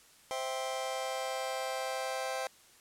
sawtooth chord, C major, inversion none, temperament just, 523.3 / 654.1 / 784.9 Hz, C5 / E5 / G5, 0 / -14 / +2 cents, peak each -33 / -36 / -34 dBFS, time 0.31-2.47 s, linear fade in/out 0 ms, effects white hiss -60 dBFS RMS until 2.8 s + low-pass 11000 Hz 12 dB/octave

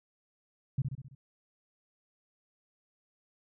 sine tone with echo, 133.7 Hz, C3, 38 cents sharp, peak -25 dBFS, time 0.78-0.82 s, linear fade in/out 5 ms, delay 66 ms, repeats 5, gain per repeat -5 dB, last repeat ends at 1.15 s, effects none

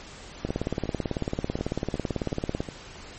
two click trains, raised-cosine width 2 ms, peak -21 / -13 dBFS, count 7 / 40, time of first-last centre 0.49-2.688 / 0.45-2.605 s, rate 2.73 / 18.1 Hz, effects pink hiss -44 dBFS RMS until 3.18 s + MP3 32 kbps

